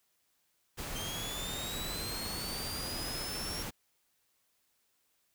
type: noise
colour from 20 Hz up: pink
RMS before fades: -40 dBFS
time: 0.77-3.71 s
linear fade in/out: 20 ms
type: linear sweep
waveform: sawtooth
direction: up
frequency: 3125 to 5560 Hz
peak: -37 dBFS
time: 0.95-3.63 s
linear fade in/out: 10 ms
effects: white hiss -75 dBFS RMS until 5.34 s